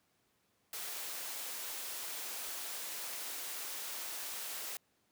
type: high-pass noise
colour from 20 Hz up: white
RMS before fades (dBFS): -42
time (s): 0.73-4.77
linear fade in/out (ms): 2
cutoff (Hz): 360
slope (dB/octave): 12
effects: pink hiss -75 dBFS RMS until 5.11 s + high-pass 100 Hz 12 dB/octave